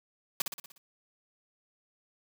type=noise with echo; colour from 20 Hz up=white; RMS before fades=-29 dBFS; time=0.4-0.42 s; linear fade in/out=2 ms; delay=60 ms; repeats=6; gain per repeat=-5 dB; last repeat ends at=0.78 s; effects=none